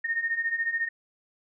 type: beating tone pair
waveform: sine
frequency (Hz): 1828 / 1842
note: A#6 / A#6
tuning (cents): -34 / -21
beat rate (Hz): 14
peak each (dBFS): -31 / -27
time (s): 0.04-0.89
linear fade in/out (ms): 10
effects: none